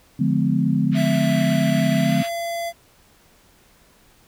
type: chord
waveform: sine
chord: D diminished seventh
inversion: none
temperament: just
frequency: 146.83 / 176.2 / 211.4 / 253.7 Hz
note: D3 / F3 / Ab3 / Cb4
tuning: 0 / +16 / +31 / +47 cents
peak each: -22 dBFS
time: 0.19-2.23 s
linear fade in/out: 10 ms
type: band-pass noise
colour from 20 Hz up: pink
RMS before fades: -35 dBFS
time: 0.91-2.3 s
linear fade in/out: 50 ms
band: 1500 to 3700 Hz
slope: 24 dB/octave
type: tone with pitch glide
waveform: square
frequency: 662 to 679.8 Hz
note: E5 to F5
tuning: +7 to -47 cents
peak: -25 dBFS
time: 0.94-2.73 s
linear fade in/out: 50 ms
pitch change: +46 cents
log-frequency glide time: 1.97-2.15 s
effects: pink hiss -55 dBFS RMS until 4.27 s